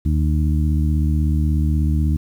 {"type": "harmonic tone", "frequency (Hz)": 76.3, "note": "D#2", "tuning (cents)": -33, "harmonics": [1, 2, 3, 4], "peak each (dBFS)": [-16, -22, -26, -28], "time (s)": [0.05, 2.17], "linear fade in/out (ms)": 10, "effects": ["8-bit"]}